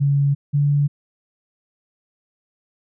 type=tone pair in turn; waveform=sine; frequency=141.1 / 143.98 Hz; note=C#3 / D3; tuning=+31 / -34 cents; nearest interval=unison; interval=35 cents; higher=second; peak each=-14 dBFS; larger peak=neither; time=0-0.35 / 0.53-0.88 s; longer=neither; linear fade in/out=20 ms; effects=none